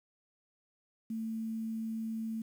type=tone with quantisation; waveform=sine; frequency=223.2 Hz; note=A3; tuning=25 cents sharp; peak=-34 dBFS; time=1.1-2.42 s; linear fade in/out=5 ms; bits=10; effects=none